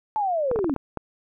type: linear sweep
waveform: sine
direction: down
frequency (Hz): 880 to 254.7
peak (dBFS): -21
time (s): 0.16-0.74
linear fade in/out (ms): 0
type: clicks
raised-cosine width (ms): 1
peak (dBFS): -14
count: 7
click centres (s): 0.514 / 0.56 / 0.59 / 0.644 / 0.696 / 0.763 / 0.973
effects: none